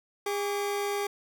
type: tone pair together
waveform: 30% pulse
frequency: 406.1 / 1149.9 Hz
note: G#4 / D6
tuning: -39 / -37 cents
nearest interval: octave + tritone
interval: 1802 cents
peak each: -26 / -35 dBFS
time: 0.26-1.07 s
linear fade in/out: 5 ms
effects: none